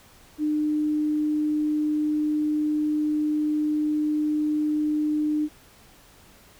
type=tone; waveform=sine; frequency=302.4 Hz; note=D#4; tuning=49 cents flat; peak=-21 dBFS; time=0.38-5.49 s; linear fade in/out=50 ms; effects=pink hiss -53 dBFS RMS until 6.59 s